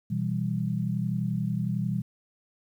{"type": "chord", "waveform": "sine", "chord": "E minor", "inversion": "second", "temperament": "equal", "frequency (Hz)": [123.47, 164.81, 196], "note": ["B2", "E3", "G3"], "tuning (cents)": [0, 0, 0], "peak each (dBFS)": -30, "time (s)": [0.1, 2.02], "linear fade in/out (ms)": 10, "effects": ["10-bit"]}